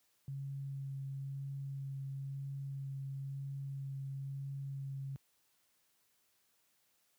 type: tone with vibrato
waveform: sine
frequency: 137.2 Hz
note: C#3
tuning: 17 cents flat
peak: -39 dBFS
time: 0.28-5.16 s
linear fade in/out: 0 ms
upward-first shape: sine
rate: 1 Hz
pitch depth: 11 cents each way
effects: white hiss -75 dBFS RMS until 7.18 s + high-pass 60 Hz 12 dB/octave